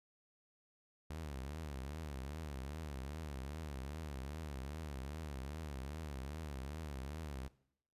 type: tone with vibrato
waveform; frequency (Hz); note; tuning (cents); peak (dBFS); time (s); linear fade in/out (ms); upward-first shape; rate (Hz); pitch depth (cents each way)
sawtooth; 72.3; D2; -27; -39; 1.1-7.48; 5; triangle; 2.5; 230
effects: noise-tail reverb RT60 0.7 s tail -20 dB re dry + resampled to 32000 Hz